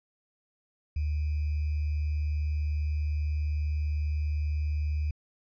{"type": "tone with sample-and-hold", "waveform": "sine", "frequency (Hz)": 75.2, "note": "D2", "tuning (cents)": 42, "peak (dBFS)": -26, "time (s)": [0.96, 5.11], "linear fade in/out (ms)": 5, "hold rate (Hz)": 2450, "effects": ["resampled to 11025 Hz"]}